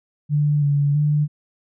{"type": "tone with pitch steps", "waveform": "sine", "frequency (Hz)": [147.6, 143.4, 148.7], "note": ["D3", "D3", "D3"], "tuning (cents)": [9, -41, 22], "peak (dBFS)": -15, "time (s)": [0.29, 1.28], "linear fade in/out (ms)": 50, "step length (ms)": 330, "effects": []}